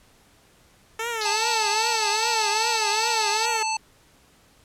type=tone with vibrato; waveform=10% pulse; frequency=440 Hz; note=A4; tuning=in tune; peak=-18 dBFS; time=0.99-3.63 s; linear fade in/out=5 ms; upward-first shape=triangle; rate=2.5 Hz; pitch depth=150 cents each way
type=band-pass noise; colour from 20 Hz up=pink; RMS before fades=-31 dBFS; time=1.21-3.46 s; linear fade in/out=2 ms; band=3800 to 5400 Hz; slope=48 dB/octave
type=harmonic tone; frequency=880 Hz; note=A5; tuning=in tune; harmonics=1 / 3 / 5 / 7 / 9; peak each=-25 / -30 / -32 / -33 / -35 dBFS; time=1.25-3.77 s; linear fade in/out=5 ms
effects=pink hiss -57 dBFS RMS until 4.64 s + low-pass 12000 Hz 12 dB/octave